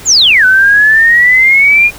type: exponential two-way sweep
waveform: sine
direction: down then up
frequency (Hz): 7500 to 1495 to 2445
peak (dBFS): -3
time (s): 0.05-1.91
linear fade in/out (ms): 50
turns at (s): 0.45
effects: pink hiss -31 dBFS RMS until 1.98 s